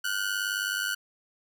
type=ring-modulated tone; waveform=sawtooth; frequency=1481 Hz; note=F#6; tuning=1 cent sharp; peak=-21 dBFS; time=0.04-0.95 s; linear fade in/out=10 ms; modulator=49.6 Hz; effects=none